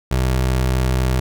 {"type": "tone", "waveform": "25% pulse", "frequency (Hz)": 63.9, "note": "C2", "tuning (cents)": -40, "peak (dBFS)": -12, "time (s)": [0.11, 1.2], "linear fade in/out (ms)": 5, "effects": []}